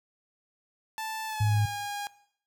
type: tone with pitch glide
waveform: sawtooth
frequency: 880 to 816.3 Hz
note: A5 to G#5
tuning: 0 to -30 cents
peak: -29 dBFS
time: 0.98-2.07 s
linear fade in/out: 0 ms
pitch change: -130 cents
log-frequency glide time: 1.26-1.62 s
type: tone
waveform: sine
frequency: 105.9 Hz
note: G#2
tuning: 34 cents sharp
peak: -22 dBFS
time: 1.4-1.66 s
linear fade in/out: 10 ms
effects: noise-tail reverb RT60 0.6 s tail -18 dB re dry